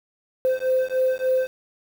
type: beating tone pair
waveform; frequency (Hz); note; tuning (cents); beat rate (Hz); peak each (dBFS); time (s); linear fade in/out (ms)
triangle; 515 / 518.4; C5 / C5; -28 / -16; 3.4; -19; 0.45-1.47; 0
effects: tanh soft clip ceiling -14 dBFS + 7-bit